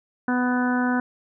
harmonic tone, 248.8 Hz, B3, 13 cents sharp, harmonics 1 / 2 / 3 / 4 / 5 / 6 / 7, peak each -21 / -33 / -30 / -31 / -36 / -28 / -36 dBFS, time 0.28-1 s, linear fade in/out 2 ms, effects none

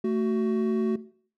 triangle tone pair together, 222 / 373.3 Hz, A3 / F#4, +16 / +15 cents, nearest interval major sixth, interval 899 cents, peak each -24 dBFS, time 0.04-0.96 s, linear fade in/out 5 ms, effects noise-tail reverb RT60 0.5 s tail -17 dB re dry

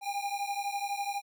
square beating tone pair, 800 / 812 Hz, G5 / G#5, +35 / -39 cents, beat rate 12 Hz, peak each -35 / -36 dBFS, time 0.01-1.22 s, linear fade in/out 50 ms, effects none

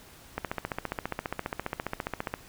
click train, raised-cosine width 0.5 ms, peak -15 dBFS, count 30, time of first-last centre 0.38-2.339 s, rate 14.8 Hz, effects pink hiss -52 dBFS RMS until 2.48 s

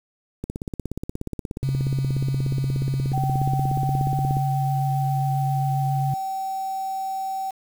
click train, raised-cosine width 3 ms, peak -16 dBFS, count 67, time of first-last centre 0.44-4.369 s, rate 16.8 Hz
sine tone with pitch glide, 134.3 to 137.44 Hz, C3 to C#3, +46 to -14 cents, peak -21 dBFS, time 1.63-6.14 s, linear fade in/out 2 ms, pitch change +40 cents, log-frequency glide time 2.99-4.07 s
sine tone, 770 Hz, G5, 31 cents flat, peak -25 dBFS, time 3.13-7.51 s, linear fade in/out 10 ms
effects 7-bit

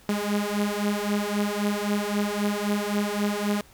sawtooth beating tone pair, 204.2 / 208 Hz, G#3 / G#3, -29 / +3 cents, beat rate 3.8 Hz, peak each -23 dBFS, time 0.09-3.61 s, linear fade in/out 2 ms, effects pink hiss -54 dBFS RMS until 3.73 s

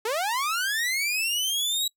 sawtooth linear sweep, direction up, 415.3 to 3889 Hz, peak -21 dBFS, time 0.05-1.88 s, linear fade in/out 5 ms, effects noise-tail reverb RT60 0.1 s tail -24 dB re dry

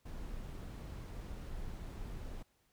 brown noise, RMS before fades -44 dBFS, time 0.05-2.43 s, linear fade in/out 10 ms, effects pink hiss -75 dBFS RMS until 2.72 s

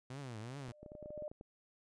sawtooth tone with vibrato, 123.47 Hz, B2, in tune, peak -40 dBFS, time 0.1-0.72 s, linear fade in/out 5 ms, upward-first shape triangle, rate 2.6 Hz, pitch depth 290 cents each way
sine tone with exponential growth, 600 Hz, D5, 37 cents sharp, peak -39 dBFS, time 0.31-1.28 s, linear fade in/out 1 ms, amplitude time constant 210 ms
clicks, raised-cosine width 2 ms, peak -37 dBFS, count 12, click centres 0.685 / 0.83 / 0.862 / 0.919 / 0.952 / 1.027 / 1.059 / 1.105 / 1.177 / 1.223 / 1.315 / 1.411 s
effects resampled to 22050 Hz

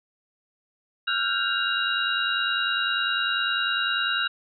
sine tone cluster, 1371 / 1461 / 1581 / 2808 / 3845 Hz, F6 / F#6 / G6 / F7 / B7, -32 / -22 / +14 / +9 / -47 cents, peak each -29 dBFS, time 1.07-4.28 s, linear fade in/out 10 ms, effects none

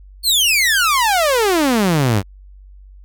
sawtooth exponential sweep, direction down, 4473 to 92.5 Hz, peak -9 dBFS, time 0.23-2.23 s, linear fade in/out 50 ms, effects added 48 Hz sine -38 dBFS peak until 3.04 s

